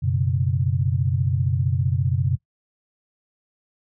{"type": "chord", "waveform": "sine", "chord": "F# suspended fourth", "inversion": "none", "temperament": "equal", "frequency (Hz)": [92.5, 123.47, 138.59], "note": ["F#2", "B2", "C#3"], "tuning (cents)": [0, 0, 0], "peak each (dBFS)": [-23, -23, -23], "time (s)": [0.02, 2.37], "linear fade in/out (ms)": 20, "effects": ["noise-tail reverb RT60 0.1 s tail -18 dB re dry"]}